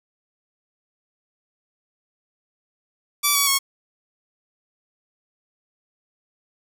5% pulse tone with pitch steps, 1157 / 1132 / 1097 Hz, D6 / C#6 / C#6, -26 / +36 / -18 cents, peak -5 dBFS, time 3.23-3.59 s, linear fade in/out 20 ms, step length 120 ms, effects none

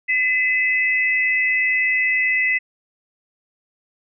sine tone pair together, 2021 / 2592 Hz, B6 / E7, +39 / -30 cents, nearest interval major third, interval 431 cents, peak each -17 / -22 dBFS, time 0.08-2.59 s, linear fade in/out 20 ms, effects none

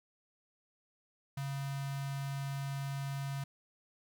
square tone with notch filter, 138.59 Hz, C#3, in tune, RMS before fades -38 dBFS, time 1.37-3.44 s, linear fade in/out 5 ms, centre 420 Hz, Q 1.6, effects 11-bit

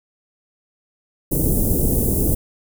pink band-stop noise, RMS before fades -18 dBFS, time 1.31-2.35 s, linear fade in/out 10 ms, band 460 to 10000 Hz, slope 24 dB/octave, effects none

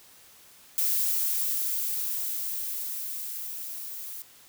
violet noise with level ramp, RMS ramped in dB -25 to -39 dBFS, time 0.78-4.22 s, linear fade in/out 0 ms, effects white hiss -54 dBFS RMS until 4.48 s

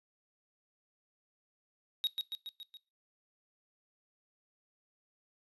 triangle tone with echo, 3778 Hz, A#7, 22 cents sharp, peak -27 dBFS, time 2.04-2.07 s, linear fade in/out 0 ms, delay 140 ms, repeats 5, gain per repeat -4 dB, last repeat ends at 2.77 s, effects noise-tail reverb RT60 0.3 s tail -20 dB re dry + resampled to 32000 Hz

